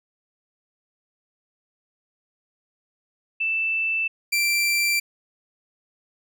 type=tone pair in turn; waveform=sine / sawtooth; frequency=2650 / 2352 Hz; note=E7 / D7; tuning=+9 / +2 cents; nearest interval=major second; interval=207 cents; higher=first; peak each=-21 / -16 dBFS; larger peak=second; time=3.4-4.08 / 4.32-5 s; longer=neither; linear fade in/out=10 ms; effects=none